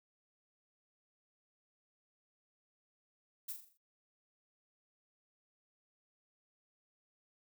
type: noise with echo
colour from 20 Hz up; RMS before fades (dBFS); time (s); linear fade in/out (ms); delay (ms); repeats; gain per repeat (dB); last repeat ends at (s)
violet; -41; 3.48-3.53; 10; 41; 6; -6; 3.776
effects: noise-tail reverb RT60 0.1 s tail -20 dB re dry